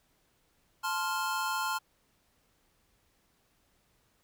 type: chord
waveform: square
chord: F major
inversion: first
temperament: just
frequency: 873.1 / 1047.7 / 1396.9 Hz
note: A5 / C6 / F6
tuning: -14 / +2 / 0 cents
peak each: -36 / -35 / -35 dBFS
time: 0.83-1.79 s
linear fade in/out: 20 ms
effects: pink hiss -71 dBFS RMS until 4.23 s